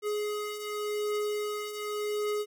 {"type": "beating tone pair", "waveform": "square", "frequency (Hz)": [418.2, 419.08], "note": ["G#4", "G#4"], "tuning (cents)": [12, 16], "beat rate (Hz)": 0.88, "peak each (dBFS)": [-38, -32], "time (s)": [0.02, 2.46], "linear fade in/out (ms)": 50, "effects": []}